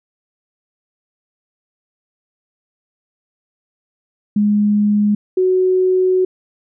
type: tone pair in turn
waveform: sine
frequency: 207.7 / 370.8 Hz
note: G#3 / F#4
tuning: 0 / +4 cents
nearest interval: minor seventh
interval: 1004 cents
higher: second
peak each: -11 dBFS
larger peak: neither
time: 4.36-5.15 / 5.37-6.25 s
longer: second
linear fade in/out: 5 ms
effects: none